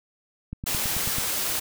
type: click train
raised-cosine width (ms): 5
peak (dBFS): -20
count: 7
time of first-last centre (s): 0.53-1.184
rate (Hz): 9.17
type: noise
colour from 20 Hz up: white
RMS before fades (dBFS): -27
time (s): 0.66-1.6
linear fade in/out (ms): 10
effects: none